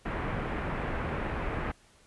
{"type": "low-pass noise", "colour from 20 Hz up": "pink", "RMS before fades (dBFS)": -33, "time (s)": [0.05, 1.72], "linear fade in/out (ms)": 10, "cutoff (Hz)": 2200, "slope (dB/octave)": 24, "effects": ["pink hiss -61 dBFS RMS until 2.06 s", "resampled to 24000 Hz"]}